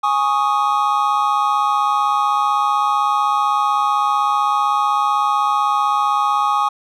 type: chord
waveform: triangle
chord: Ab suspended fourth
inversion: none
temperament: equal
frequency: 830.6 / 1108.7 / 1244.5 Hz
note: Ab5 / Db6 / Eb6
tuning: 0 / 0 / 0 cents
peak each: -17 dBFS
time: 0.03-6.69 s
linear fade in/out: 10 ms
effects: none